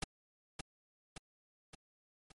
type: noise with echo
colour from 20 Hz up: pink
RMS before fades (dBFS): -36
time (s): 0.02-0.04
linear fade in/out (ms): 5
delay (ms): 570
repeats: 4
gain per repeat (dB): -5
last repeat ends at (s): 2.32
effects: MP3 48 kbps